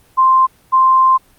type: tone pair in turn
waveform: sine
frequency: 1046.5 / 1046.5 Hz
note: C6 / C6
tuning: 0 / 0 cents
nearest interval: unison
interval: 0 cents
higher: neither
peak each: -7 dBFS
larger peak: neither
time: 0.17-0.47 / 0.72-1.18 s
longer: second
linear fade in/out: 20 ms
effects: pink hiss -51 dBFS RMS until 1.38 s + Opus 32 kbps